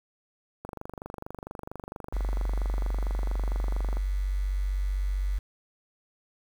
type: click train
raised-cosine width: 1 ms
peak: -23 dBFS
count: 82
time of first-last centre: 0.65-3.97 s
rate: 24.4 Hz
type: tone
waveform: sine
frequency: 47.78 Hz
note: G1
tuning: 44 cents flat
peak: -25 dBFS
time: 2.13-5.39 s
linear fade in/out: 10 ms
effects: 8-bit